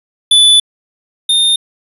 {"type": "tone pair in turn", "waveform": "square", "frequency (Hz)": [3481, 3641], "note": ["A7", "A#7"], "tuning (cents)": [-19, -41], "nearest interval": "minor second", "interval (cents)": 78, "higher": "second", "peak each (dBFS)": [-5, -9], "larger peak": "first", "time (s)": [[0.31, 0.6], [1.29, 1.56]], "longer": "first", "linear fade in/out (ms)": 5, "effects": ["resampled to 32000 Hz"]}